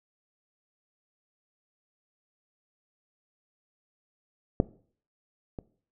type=clicks; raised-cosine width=2 ms; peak=-7 / -23 dBFS; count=2; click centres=4.601 / 5.588 s; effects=noise-tail reverb RT60 0.5 s tail -20 dB re dry

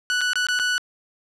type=tone with dropouts; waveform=sawtooth; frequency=1480 Hz; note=F#6; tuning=in tune; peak=-16 dBFS; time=0.1-0.78 s; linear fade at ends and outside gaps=0 ms; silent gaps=0.209-0.214 / 0.333-0.356 / 0.468-0.486 / 0.59-0.597 s; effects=low-pass 7000 Hz 12 dB/octave

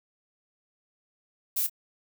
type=noise with echo; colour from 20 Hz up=violet; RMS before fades=-27 dBFS; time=1.56-1.67 s; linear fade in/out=10 ms; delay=27 ms; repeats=1; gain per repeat=-14 dB; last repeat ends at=1.697 s; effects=none

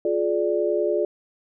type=chord; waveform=sine; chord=D diminished; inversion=first; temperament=just; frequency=352.4 / 422.9 / 587.3 Hz; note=F4 / Ab4 / D5; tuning=+16 / +31 / 0 cents; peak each=-24 dBFS; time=0.05-1.05 s; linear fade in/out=2 ms; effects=none

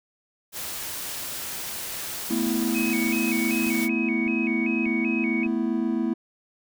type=noise; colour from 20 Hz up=white; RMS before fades=-33 dBFS; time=0.52-3.89 s; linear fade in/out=50 ms
type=chord; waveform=triangle; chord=A suspended second; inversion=none; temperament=just; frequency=220 / 247.5 / 330 Hz; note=A3 / B3 / E4; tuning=0 / +4 / +2 cents; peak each=-25 dBFS; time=2.3-6.14 s; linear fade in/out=10 ms
type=click train; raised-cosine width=3 ms; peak=-33 dBFS; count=6; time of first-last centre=2.47-5.464 s; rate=1.67 Hz
type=tone with vibrato; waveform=sine; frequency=2383 Hz; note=D7; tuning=25 cents sharp; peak=-28 dBFS; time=2.74-5.47 s; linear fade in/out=20 ms; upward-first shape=square; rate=2.6 Hz; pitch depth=110 cents each way
effects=none

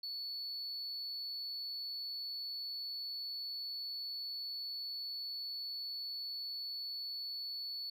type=tone; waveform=sine; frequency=4435 Hz; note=C#8; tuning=in tune; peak=-37 dBFS; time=0.03-7.9 s; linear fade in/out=5 ms; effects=tanh soft clip ceiling -38 dBFS

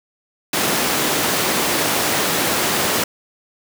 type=high-pass noise; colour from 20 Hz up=pink; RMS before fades=-19 dBFS; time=0.53-3.04 s; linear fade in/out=5 ms; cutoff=220 Hz; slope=12 dB/octave; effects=none

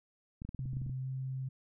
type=clicks; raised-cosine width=5 ms; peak=-30 dBFS; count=11; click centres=0.419 / 0.45 / 0.491 / 0.547 / 0.593 / 0.657 / 0.733 / 0.769 / 0.817 / 0.864 / 0.896 s
type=tone with pitch glide; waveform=sine; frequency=130.3 to 131.66 Hz; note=C3 to C3; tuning=-7 to +11 cents; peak=-35 dBFS; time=0.59-1.49 s; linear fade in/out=10 ms; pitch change=+18 cents; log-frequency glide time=1.01-1.07 s
effects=none

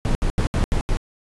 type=noise bursts at uneven times; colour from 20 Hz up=brown; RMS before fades=-19 dBFS; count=6; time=0.05-0.15 / 0.22-0.3 / 0.38-0.47 / 0.54-0.64 / 0.72-0.81 / 0.89-0.97 s; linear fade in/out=0 ms; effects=resampled to 24000 Hz

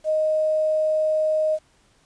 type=tone with quantisation; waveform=sine; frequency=622.3 Hz; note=D#5; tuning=in tune; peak=-18 dBFS; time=0.04-1.59 s; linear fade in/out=50 ms; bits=8; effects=pink hiss -60 dBFS RMS until 2.05 s + resampled to 22050 Hz

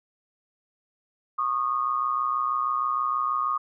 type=tone pair together; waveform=sine; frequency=1100 / 1226.3 Hz; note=C#6 / D#6; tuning=-14 / -26 cents; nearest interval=major second; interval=188 cents; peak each=-27 / -25 dBFS; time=1.38-3.58 s; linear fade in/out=10 ms; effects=none

